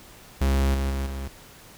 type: tone with level steps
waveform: 45% pulse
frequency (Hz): 67.7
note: C#2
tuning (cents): -40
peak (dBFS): -19 / -23 / -25 / -30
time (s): 0.41-1.28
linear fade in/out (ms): 5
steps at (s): 0.74 / 0.9 / 1.06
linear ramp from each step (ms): 5
effects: pink hiss -48 dBFS RMS until 1.77 s